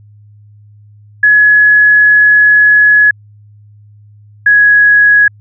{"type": "tone pair in turn", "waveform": "sine", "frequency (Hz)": [1691, 1670.6], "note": ["G#6", "G#6"], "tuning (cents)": [31, 10], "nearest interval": "unison", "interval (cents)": 21, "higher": "first", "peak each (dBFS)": -3, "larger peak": "neither", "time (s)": [[1.23, 3.11], [4.46, 5.28]], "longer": "first", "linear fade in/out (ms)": 5, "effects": ["added 104 Hz sine -37 dBFS peak until 5.4 s"]}